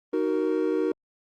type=chord; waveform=triangle; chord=D# minor; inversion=none; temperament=just; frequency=311.1 / 373.4 / 466.7 Hz; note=D#4 / F#4 / A#4; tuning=0 / +16 / +2 cents; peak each=-25 dBFS; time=0.13-0.92 s; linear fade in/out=5 ms; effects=Opus 32 kbps